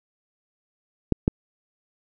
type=clicks; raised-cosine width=3 ms; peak=-5 dBFS; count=2; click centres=1.123 / 1.279 s; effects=none